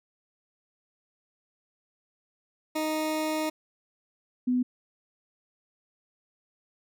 20% pulse / sine tone pair in turn, 311.1 / 249.8 Hz, D#4 / B3, 0 / +20 cents, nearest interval major third, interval 380 cents, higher first, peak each -22 dBFS, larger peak neither, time 2.75-3.5 / 4.47-4.63 s, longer first, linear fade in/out 10 ms, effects none

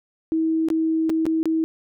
sine tone with dropouts, 321.5 Hz, E4, 43 cents flat, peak -18 dBFS, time 0.32-1.64 s, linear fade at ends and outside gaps 0 ms, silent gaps 0.686-0.702 / 1.095-1.1 / 1.255-1.265 / 1.43-1.456 s, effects none

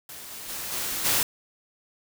white noise with level steps, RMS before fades -41 / -39 / -34 / -30 / -23 dBFS, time 0.09-1.23 s, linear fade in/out 2 ms, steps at 0.3 / 0.48 / 0.71 / 1.04 s, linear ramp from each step 20 ms, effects none

